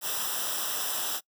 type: noise with comb filter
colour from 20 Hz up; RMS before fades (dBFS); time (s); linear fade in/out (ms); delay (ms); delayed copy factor
white; -31; 0.01-1.21; 50; 0.45; -0.8
effects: noise-tail reverb RT60 0.1 s tail -24 dB re dry